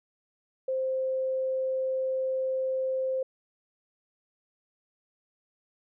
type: tone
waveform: sine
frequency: 523.3 Hz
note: C5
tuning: in tune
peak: -26 dBFS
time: 0.68-3.23 s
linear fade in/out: 5 ms
effects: none